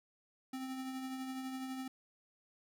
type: tone with tremolo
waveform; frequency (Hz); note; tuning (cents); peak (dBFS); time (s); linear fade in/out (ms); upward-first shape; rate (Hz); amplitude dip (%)
square; 261.6; C4; 0; -39; 0.53-1.88; 5; triangle; 12; 40
effects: none